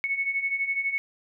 sine beating tone pair, 2200 / 2212 Hz, C#7 / C#7, -14 / -4 cents, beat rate 12 Hz, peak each -31 / -26 dBFS, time 0.04-0.98 s, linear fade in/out 0 ms, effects none

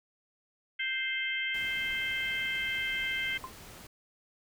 harmonic tone, 523.3 Hz, C5, in tune, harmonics 3 / 4 / 5 / 6, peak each -37 / -32 / -42 / -37 dBFS, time 0.79-3.38 s, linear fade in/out 10 ms
pink noise, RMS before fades -49 dBFS, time 1.54-3.87 s, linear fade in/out 5 ms
sine tone with exponential decay, 1040 Hz, C6, 11 cents flat, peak -33 dBFS, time 3.44-3.54 s, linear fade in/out 0 ms, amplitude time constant 21 ms
effects none

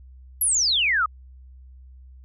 sine exponential sweep, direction down, 11840 to 1200 Hz, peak -18 dBFS, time 0.41-1.06 s, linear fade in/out 5 ms, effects added 64 Hz sine -43 dBFS peak until 2.24 s

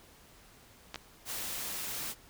clicks, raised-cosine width 0.2 ms, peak -21 dBFS, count 2, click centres 0.944 / 0.958 s
white noise, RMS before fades -38 dBFS, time 1.25-2.15 s, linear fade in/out 50 ms
effects pink hiss -58 dBFS RMS until 2.29 s

